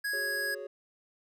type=tone; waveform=square; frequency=1661.2 Hz; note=G#6; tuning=in tune; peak=-31 dBFS; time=0.04-0.55 s; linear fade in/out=10 ms
type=chord; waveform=triangle; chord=F# suspended second; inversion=none; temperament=equal; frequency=370 / 415.3 / 554.4 Hz; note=F#4 / G#4 / C#5; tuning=0 / 0 / 0 cents; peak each=-43 / -40 / -39 dBFS; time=0.13-0.67 s; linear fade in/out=5 ms
effects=none